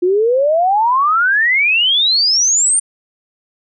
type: exponential sweep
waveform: sine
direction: up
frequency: 347.1 to 9150 Hz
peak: -10 dBFS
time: 0.02-2.8 s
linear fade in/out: 10 ms
effects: none